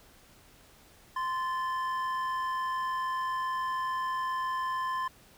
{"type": "tone pair together", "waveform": "triangle", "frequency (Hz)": [1038.8, 1747], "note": ["C6", "A6"], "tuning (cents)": [-13, -13], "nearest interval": "major sixth", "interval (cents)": 900, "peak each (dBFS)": [-28, -37], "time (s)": [1.16, 5.08], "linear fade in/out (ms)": 5, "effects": ["pink hiss -58 dBFS RMS until 5.37 s"]}